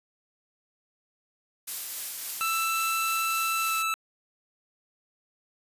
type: noise with tremolo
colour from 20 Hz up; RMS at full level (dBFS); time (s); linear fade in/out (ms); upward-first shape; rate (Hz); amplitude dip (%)
blue; -32; 1.67-3.83; 10; triangle; 3.6; 25
type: tone with pitch glide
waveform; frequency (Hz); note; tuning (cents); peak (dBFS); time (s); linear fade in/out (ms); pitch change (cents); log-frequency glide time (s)
25% pulse; 1328 to 1316.5; E6 to E6; +12 to -3; -22; 2.41-3.94; 0; -15; 3.6-3.75
effects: resampled to 32000 Hz